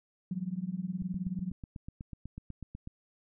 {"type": "tone with tremolo", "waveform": "sine", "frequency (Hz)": 183, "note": "F#3", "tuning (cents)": -19, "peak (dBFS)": -28, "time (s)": [0.31, 1.52], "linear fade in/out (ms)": 2, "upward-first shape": "triangle", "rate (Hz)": 19, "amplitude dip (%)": 100}
{"type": "click train", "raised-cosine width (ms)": 5, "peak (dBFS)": -29, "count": 16, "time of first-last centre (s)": [1.02, 2.874], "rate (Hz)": 8.09}
{"effects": []}